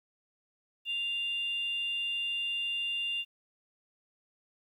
sine tone pair together, 2794 / 3526 Hz, F7 / A7, 0 / +3 cents, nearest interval major third, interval 403 cents, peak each -30 / -40 dBFS, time 0.85-3.25 s, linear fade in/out 50 ms, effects tanh soft clip ceiling -24 dBFS + 11-bit

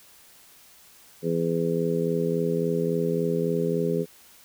harmonic tone, 83.6 Hz, E2, 25 cents sharp, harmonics 2 / 3 / 4 / 5 / 6, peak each -27 / -31 / -34 / -26 / -30 dBFS, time 1.22-4.06 s, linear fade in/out 50 ms, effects white hiss -53 dBFS RMS until 4.44 s

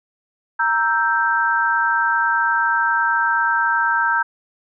sine chord, E diminished, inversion second, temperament equal, 932.3 / 1318.5 / 1568 Hz, Bb5 / E6 / G6, 0 / 0 / 0 cents, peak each -20 / -22 / -18 dBFS, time 0.59-4.23 s, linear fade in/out 10 ms, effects none

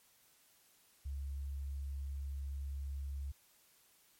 sine tone, 69.3 Hz, C#2, in tune, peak -38 dBFS, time 1.05-3.32 s, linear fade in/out 10 ms, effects white hiss -68 dBFS RMS until 4.19 s + MP3 64 kbps

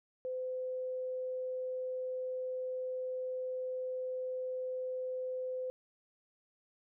sine tone, 511 Hz, C5, 41 cents flat, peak -35 dBFS, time 0.25-5.7 s, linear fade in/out 0 ms, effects none

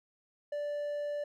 triangle tone, 585 Hz, D5, 7 cents flat, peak -31 dBFS, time 0.52-1.24 s, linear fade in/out 5 ms, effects none

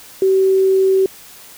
sine tone, 382.4 Hz, G4, 43 cents flat, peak -10 dBFS, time 0.22-1.06 s, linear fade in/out 2 ms, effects white hiss -40 dBFS RMS until 1.57 s

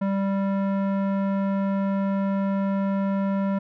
square tone with low-pass filter, 196 Hz, G3, in tune, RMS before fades -24 dBFS, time 0.01-3.59 s, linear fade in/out 10 ms, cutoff 1200 Hz, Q 0.96, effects none

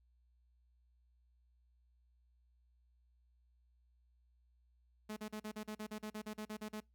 sawtooth tone bursts, 214 Hz, A3, 48 cents flat, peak -38 dBFS, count 15, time 5.09-6.805 s, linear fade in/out 10 ms, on 77 ms, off 40 ms, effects noise-tail reverb RT60 0.2 s tail -25 dB re dry + added 60 Hz sine -69 dBFS peak until 6.94 s

